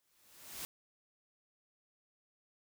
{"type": "noise with exponential growth", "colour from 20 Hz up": "white", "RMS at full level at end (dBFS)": -41, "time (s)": [0, 0.65], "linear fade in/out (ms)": 0, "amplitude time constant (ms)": 140, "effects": []}